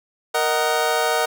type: chord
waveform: 25% pulse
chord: D# minor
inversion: second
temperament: just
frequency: 466.7 / 622.3 / 746.7 Hz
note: A#4 / D#5 / F#5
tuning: +2 / 0 / +16 cents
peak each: -19 dBFS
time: 0.34-1.26 s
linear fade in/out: 10 ms
effects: none